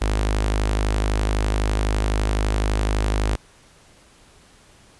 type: tone with notch filter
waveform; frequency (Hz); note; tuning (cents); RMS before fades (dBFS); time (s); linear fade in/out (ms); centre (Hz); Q
sawtooth; 51.91; G#1; 0; -21; 0.01-3.36; 10; 150; 1.1
effects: pink hiss -52 dBFS RMS until 4.99 s + resampled to 24000 Hz